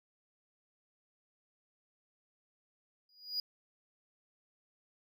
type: tone with exponential growth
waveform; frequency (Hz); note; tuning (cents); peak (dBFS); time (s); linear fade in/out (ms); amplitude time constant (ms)
triangle; 4900; D#8; -27; -29; 3.09-3.4; 2; 66
effects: none